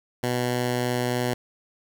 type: tone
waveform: 10% pulse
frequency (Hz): 123.47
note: B2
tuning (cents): 0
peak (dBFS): -15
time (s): 0.23-1.34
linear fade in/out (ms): 5
effects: none